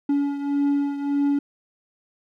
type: beating tone pair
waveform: triangle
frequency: 283.5 / 285.2 Hz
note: C#4 / C#4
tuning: +39 / +49 cents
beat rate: 1.7 Hz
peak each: -19 / -25 dBFS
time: 0.09-1.39 s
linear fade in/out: 5 ms
effects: none